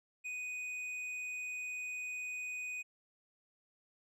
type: tone with hard clipping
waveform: triangle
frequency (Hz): 2489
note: D#7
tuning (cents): 0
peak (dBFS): -40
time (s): 0.24-2.83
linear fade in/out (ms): 20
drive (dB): 9
effects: none